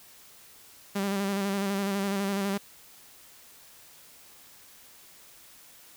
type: tone with vibrato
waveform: sawtooth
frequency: 197.9 Hz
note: G3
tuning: 17 cents sharp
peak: -23 dBFS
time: 0.95-2.58 s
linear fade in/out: 10 ms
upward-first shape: square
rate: 12 Hz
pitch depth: 30 cents each way
effects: white hiss -53 dBFS RMS until 5.96 s